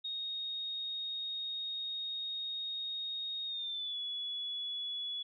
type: tone with pitch glide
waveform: sine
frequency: 3729 to 3400 Hz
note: A#7 to G#7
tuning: 0 to +40 cents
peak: -36 dBFS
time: 0.04-5.23 s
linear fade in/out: 10 ms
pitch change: -160 cents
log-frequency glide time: 3.46-3.98 s
effects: none